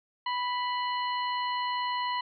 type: harmonic tone with a mistuned harmonic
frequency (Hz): 987.8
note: B5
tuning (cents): 0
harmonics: 1 / 2 / 3 / 4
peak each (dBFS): -29 / -37 / -38 / -41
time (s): 0.26-2.21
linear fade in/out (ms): 5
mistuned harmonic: 4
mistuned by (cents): +92
effects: none